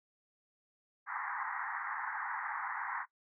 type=band-pass noise; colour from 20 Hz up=pink; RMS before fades=-39 dBFS; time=1.06-3.06 s; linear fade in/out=50 ms; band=810 to 2000 Hz; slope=96 dB/octave; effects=noise-tail reverb RT60 0.1 s tail -18 dB re dry